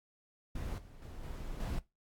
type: noise with level steps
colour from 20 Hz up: brown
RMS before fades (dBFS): -38 / -53 / -46 / -42 / -36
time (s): 0.55-1.79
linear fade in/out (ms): 5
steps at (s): 0.78 / 1.02 / 1.23 / 1.6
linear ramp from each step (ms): 2
effects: noise-tail reverb RT60 0.2 s tail -18 dB re dry + AAC 64 kbps